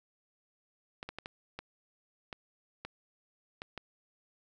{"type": "clicks", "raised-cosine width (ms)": 0.3, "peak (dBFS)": -24, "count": 9, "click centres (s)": [1.029, 1.09, 1.186, 1.259, 1.59, 2.328, 2.85, 3.619, 3.777], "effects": []}